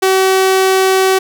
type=tone; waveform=sawtooth; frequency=380 Hz; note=F#4; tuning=46 cents sharp; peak=-5 dBFS; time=0.02-1.19 s; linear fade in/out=10 ms; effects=none